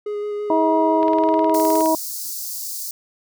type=tone with vibrato; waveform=triangle; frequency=415.3 Hz; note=G#4; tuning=in tune; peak=-21 dBFS; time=0.06-1.82 s; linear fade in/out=5 ms; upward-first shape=square; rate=6 Hz; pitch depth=9 cents each way
type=harmonic tone; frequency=319.6 Hz; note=D#4; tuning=47 cents sharp; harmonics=1 / 2 / 3; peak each=-19 / -19 / -19 dBFS; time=0.5-1.95 s; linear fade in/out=2 ms
type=click train; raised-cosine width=0.3 ms; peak=-18 dBFS; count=17; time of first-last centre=1.03-1.859 s; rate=19.3 Hz
type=high-pass noise; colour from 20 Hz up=white; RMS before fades=-29 dBFS; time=1.54-2.91 s; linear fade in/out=2 ms; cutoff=4500 Hz; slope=48 dB/octave
effects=none